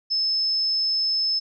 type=tone; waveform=sine; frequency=5230 Hz; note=E8; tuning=15 cents flat; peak=-20 dBFS; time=0.1-1.4 s; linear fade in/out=20 ms; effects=none